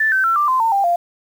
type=tone with pitch steps; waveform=sine; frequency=1760 / 1541 / 1349.3 / 1181.5 / 1034.5 / 905.8 / 793.1 / 694.4 Hz; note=A6 / G6 / E6 / D6 / C6 / A#5 / G5 / F5; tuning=0 / -30 / +40 / +10 / -20 / -50 / +20 / -10 cents; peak=-13 dBFS; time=0-0.96 s; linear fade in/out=5 ms; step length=120 ms; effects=7-bit